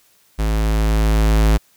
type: tone with level ramp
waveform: square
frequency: 53.8 Hz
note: A1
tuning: 38 cents flat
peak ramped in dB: -17 to -11 dBFS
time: 0.38-1.58 s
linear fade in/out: 20 ms
effects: white hiss -56 dBFS RMS until 1.76 s